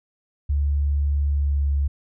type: tone with pitch glide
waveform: sine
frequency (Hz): 71.7 to 70.59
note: D2 to C#2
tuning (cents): -41 to +32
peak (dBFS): -18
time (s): 0.49-1.88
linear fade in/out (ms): 10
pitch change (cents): -27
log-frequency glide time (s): 1.28-1.71
effects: none